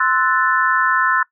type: chord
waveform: sine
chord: F# half-diminished seventh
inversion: second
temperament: equal with one note detuned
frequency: 1041.7 / 1318.5 / 1480 / 1760 Hz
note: C6 / E6 / F#6 / A6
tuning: -8 / 0 / 0 / 0 cents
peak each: -19 dBFS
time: 0-1.23 s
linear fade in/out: 5 ms
effects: noise-tail reverb RT60 0.1 s tail -21 dB re dry